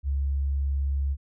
sine tone, 69.3 Hz, C#2, in tune, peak -23 dBFS, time 0.03-1.17 s, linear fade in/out 50 ms, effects none

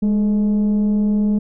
sine tone with frequency modulation, 207.7 Hz, G#3, in tune, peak -12 dBFS, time 0.02-1.39 s, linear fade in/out 10 ms, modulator 228 Hz, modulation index 0.27, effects tanh soft clip ceiling -12 dBFS

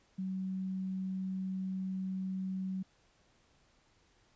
sine tone, 188.7 Hz, F#3, 34 cents sharp, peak -34 dBFS, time 0.18-2.83 s, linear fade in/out 10 ms, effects pink hiss -69 dBFS RMS until 4.35 s + resampled to 16000 Hz

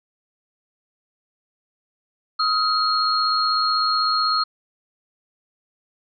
sine tone cluster, 1265 / 1381 / 4272 Hz, D#6 / F6 / C8, +28 / -20 / +35 cents, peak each -20 / -29 / -21 dBFS, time 2.39-4.44 s, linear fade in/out 10 ms, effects none

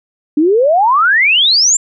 sine exponential sweep, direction up, 286.4 to 7490 Hz, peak -7 dBFS, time 0.37-1.77 s, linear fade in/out 5 ms, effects none

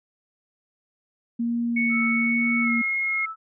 sine tone with vibrato, 233.5 Hz, A#3, 3 cents sharp, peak -22 dBFS, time 1.39-2.82 s, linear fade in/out 10 ms, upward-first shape sine, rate 1.1 Hz, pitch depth 17 cents each way
sine tone with pitch glide, 2217 to 2155 Hz, C#7 to C#7, 0 to -49 cents, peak -22 dBFS, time 1.76-3.26 s, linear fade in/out 10 ms, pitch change -49 cents, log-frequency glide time 2.62-2.71 s
sine tone with tremolo, 1312 Hz, E6, 9 cents flat, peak -30 dBFS, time 1.89-3.36 s, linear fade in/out 50 ms, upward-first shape triangle, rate 1.6 Hz, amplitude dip 100%
effects none

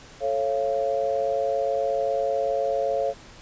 sine chord, A augmented, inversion none, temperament just, 440 / 550 / 687.5 Hz, A4 / C#5 / E#5, 0 / -14 / -27 cents, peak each -29 / -24 / -27 dBFS, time 0.2-3.14 s, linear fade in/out 50 ms, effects pink hiss -47 dBFS RMS until 3.41 s + resampled to 16000 Hz

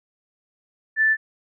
sine tone, 1760 Hz, A6, in tune, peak -15 dBFS, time 0.96-1.17 s, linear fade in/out 50 ms, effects none

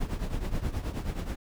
brown noise with tremolo, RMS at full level -28 dBFS, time 0-1.36 s, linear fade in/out 10 ms, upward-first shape triangle, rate 9.4 Hz, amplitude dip 80%, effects none

